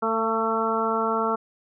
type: harmonic tone with a mistuned harmonic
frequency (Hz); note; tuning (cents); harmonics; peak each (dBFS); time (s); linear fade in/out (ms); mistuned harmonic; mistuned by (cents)
223.5; A3; +27; 1 / 2 / 3 / 4 / 5 / 6; -30 / -27 / -30 / -29 / -29 / -27; 0.02-1.36; 10; 3; +17
effects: none